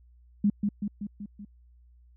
sine tone with echo, 204.7 Hz, G#3, 25 cents flat, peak -19 dBFS, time 0.44-0.5 s, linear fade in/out 5 ms, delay 190 ms, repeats 5, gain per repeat -4 dB, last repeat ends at 1.45 s, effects added 60 Hz sine -54 dBFS peak until 2.16 s

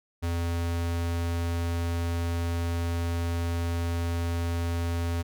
square tone, 85 Hz, F2, 46 cents flat, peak -27 dBFS, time 0.22-5.23 s, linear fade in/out 20 ms, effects none

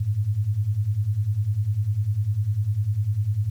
sine beating tone pair, 97.7 / 107.7 Hz, G2 / A2, -5 / -37 cents, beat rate 10 Hz, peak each -26 / -22 dBFS, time 0-3.5 s, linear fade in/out 10 ms, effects 9-bit

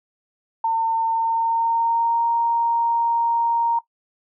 sine tone with pitch glide, 905 to 931 Hz, A5 to A#5, +48 to -2 cents, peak -17 dBFS, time 0.64-3.79 s, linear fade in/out 5 ms, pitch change +50 cents, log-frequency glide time 1.05-2.25 s, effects noise-tail reverb RT60 0.1 s tail -17 dB re dry

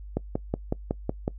click train, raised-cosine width 2 ms, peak -12 dBFS, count 7, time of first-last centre 0.17-1.279 s, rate 5.41 Hz, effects noise-tail reverb RT60 0.1 s tail -23 dB re dry + added 50 Hz sine -38 dBFS peak until 1.38 s

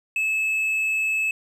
triangle tone, 2600 Hz, E7, 24 cents flat, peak -19 dBFS, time 0.16-1.31 s, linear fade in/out 2 ms, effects resampled to 32000 Hz

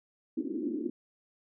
pink band-pass noise, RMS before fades -34 dBFS, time 0.37-0.9 s, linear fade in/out 5 ms, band 260 to 340 Hz, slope 48 dB/octave, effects none

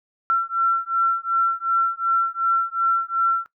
sine beating tone pair, 1352 / 1354.7 Hz, E6 / E6, +43 / +47 cents, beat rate 2.7 Hz, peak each -21 dBFS, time 0.3-3.46 s, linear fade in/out 0 ms, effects noise-tail reverb RT60 0.1 s tail -18 dB re dry

